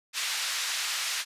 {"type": "band-pass noise", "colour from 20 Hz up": "white", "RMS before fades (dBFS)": -31, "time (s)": [0.13, 1.25], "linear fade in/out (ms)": 50, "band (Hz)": [1400, 5600], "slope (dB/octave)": 12, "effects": ["resampled to 32000 Hz"]}